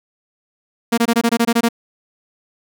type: tone bursts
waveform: sawtooth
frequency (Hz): 233.1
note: A#3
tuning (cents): 0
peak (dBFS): -8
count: 10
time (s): 0.92-1.688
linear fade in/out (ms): 10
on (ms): 57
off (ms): 22
effects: none